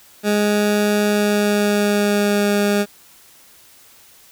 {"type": "tone with pitch glide", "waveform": "20% pulse", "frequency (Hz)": [207.7, 204.4], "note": ["G#3", "G#3"], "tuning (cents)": [0, -27], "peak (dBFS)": -10, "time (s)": [0.23, 2.86], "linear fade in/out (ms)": 50, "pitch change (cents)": -27, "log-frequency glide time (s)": [1.06, 2.54], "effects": ["white hiss -48 dBFS RMS until 4.31 s"]}